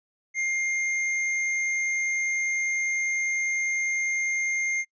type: tone with hard clipping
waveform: sine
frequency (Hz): 2115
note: C7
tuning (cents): +18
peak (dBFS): -26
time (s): 0.34-4.85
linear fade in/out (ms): 50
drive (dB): 13
effects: noise-tail reverb RT60 0.1 s tail -25 dB re dry + resampled to 16000 Hz